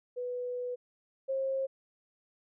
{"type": "tone pair in turn", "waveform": "sine", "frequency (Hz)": [493.9, 535.4], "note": ["B4", "C5"], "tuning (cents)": [0, 40], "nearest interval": "minor second", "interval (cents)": 140, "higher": "second", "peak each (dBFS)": [-33, -29], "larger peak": "second", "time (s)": [[0.16, 0.76], [1.28, 1.67]], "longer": "first", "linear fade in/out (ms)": 20, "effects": []}